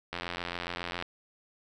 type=click train; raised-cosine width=0.3 ms; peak=-18 dBFS; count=79; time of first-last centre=0.13-1.024 s; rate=87.2 Hz; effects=none